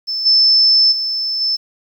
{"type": "tone with level steps", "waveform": "sine", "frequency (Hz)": 5274, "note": "E8", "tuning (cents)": 0, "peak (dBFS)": [-18, -8, -17, -14], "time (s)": [0.07, 1.57], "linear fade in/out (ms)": 20, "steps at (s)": [0.25, 0.91, 1.4], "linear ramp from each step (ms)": 20, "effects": ["8-bit"]}